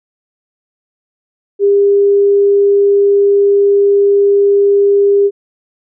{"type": "tone", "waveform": "sine", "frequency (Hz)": 401.9, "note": "G4", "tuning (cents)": 43, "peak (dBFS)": -6, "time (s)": [1.59, 5.31], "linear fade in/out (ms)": 50, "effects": []}